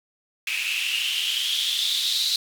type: noise with band-pass filter sweep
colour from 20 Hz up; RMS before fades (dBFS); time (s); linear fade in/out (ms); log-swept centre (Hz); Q
blue; -25; 0.47-2.36; 2; 2500 to 4000; 7.9
effects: none